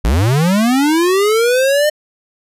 square linear sweep, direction up, 46.25 to 610 Hz, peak -11 dBFS, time 0.04-1.9 s, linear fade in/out 10 ms, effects resampled to 32000 Hz

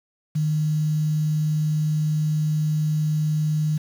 sine tone with quantisation, 153.3 Hz, D#3, 25 cents flat, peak -19 dBFS, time 0.35-3.78 s, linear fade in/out 10 ms, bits 7, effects none

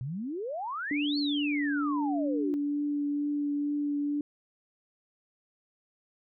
sine exponential two-way sweep, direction up then down, 119 to 4481 to 336.1 Hz, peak -32 dBFS, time 0.01-2.54 s, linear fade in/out 0 ms, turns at 1.18 s
sine tone with vibrato, 290.4 Hz, D4, 19 cents flat, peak -27 dBFS, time 0.91-4.21 s, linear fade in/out 2 ms, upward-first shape triangle, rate 2.2 Hz, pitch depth 13 cents each way
effects none

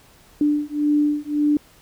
sine beating tone pair, 294.7 / 296.5 Hz, D4 / D4, +6 / +17 cents, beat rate 1.8 Hz, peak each -20 dBFS, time 0.41-1.57 s, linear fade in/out 2 ms, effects pink hiss -52 dBFS RMS until 1.81 s

